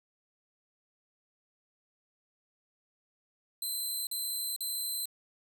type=tone bursts; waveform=10% pulse; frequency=4068 Hz; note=C8; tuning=50 cents flat; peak=-26 dBFS; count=3; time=3.62-5.056 s; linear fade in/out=2 ms; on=450 ms; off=43 ms; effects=none